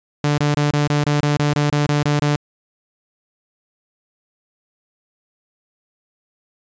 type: tone bursts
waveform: sawtooth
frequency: 146.83 Hz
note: D3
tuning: in tune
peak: -11 dBFS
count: 13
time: 0.24-2.36 s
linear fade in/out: 2 ms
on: 140 ms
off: 25 ms
effects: resampled to 16000 Hz